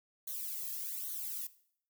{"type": "noise with flanger", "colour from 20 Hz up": "violet", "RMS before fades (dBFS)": -40, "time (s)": [0.27, 1.47], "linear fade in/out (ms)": 5, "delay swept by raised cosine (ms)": [0.39, 1.39], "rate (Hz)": 1.2, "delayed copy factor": -0.75, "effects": ["noise-tail reverb RT60 0.6 s tail -17 dB re dry"]}